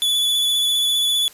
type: tone with vibrato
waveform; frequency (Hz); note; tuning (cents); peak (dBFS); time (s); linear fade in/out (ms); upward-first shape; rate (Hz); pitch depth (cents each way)
45% pulse; 3441; A7; -39; -16; 0.02-1.28; 0; square; 15; 16
effects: white hiss -46 dBFS RMS until 1.33 s + resampled to 32000 Hz